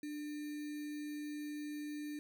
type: tone with sample-and-hold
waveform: sine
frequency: 296.9 Hz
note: D4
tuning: 19 cents sharp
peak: -40 dBFS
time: 0.03-2.19 s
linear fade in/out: 2 ms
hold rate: 2100 Hz
effects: none